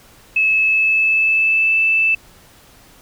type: tone with pitch glide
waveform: sine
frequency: 2597 to 2639 Hz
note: E7 to E7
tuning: -26 to +1 cents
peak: -12 dBFS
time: 0.36-2.15 s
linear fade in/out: 5 ms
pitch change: +27 cents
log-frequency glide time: 0.58-1.77 s
effects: pink hiss -47 dBFS RMS until 3.01 s